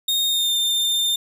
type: tone with pitch glide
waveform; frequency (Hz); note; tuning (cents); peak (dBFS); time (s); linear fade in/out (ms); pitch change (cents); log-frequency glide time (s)
40% pulse; 3698 to 3607; A#7 to A7; -15 to +42; -17; 0.08-1.16; 5; -43; 0.27-0.52
effects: none